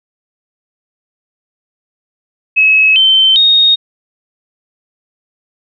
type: tone with pitch steps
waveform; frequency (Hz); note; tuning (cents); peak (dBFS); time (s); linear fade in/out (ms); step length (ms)
sine; 2572 / 3094 / 3722; E7 / G7 / A#7; -43 / -23 / -3; -5; 2.56-3.76; 20; 400
effects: none